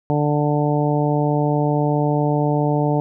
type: harmonic tone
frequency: 147.7 Hz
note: D3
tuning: 10 cents sharp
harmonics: 1 / 2 / 3 / 4 / 5 / 6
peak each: -19 / -22 / -24 / -25 / -26 / -27 dBFS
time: 0.1-3 s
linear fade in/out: 0 ms
effects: none